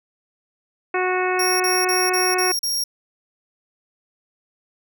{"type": "harmonic tone", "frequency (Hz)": 367.3, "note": "F#4", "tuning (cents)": -13, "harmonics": [1, 2, 3, 4, 5, 6, 7], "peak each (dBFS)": [-22, -25, -27, -28, -29, -30, -30], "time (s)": [0.94, 2.52], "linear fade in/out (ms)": 5}
{"type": "tone bursts", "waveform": "sawtooth", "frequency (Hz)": 5588, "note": "F8", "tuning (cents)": 0, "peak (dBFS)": -18, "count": 6, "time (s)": [1.39, 2.84], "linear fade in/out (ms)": 5, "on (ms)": 210, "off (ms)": 38}
{"effects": []}